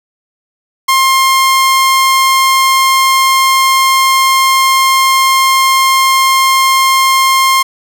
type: tone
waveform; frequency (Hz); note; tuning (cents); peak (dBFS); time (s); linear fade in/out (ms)
sawtooth; 1062; C6; +25; -3; 0.88-7.63; 10
effects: 7-bit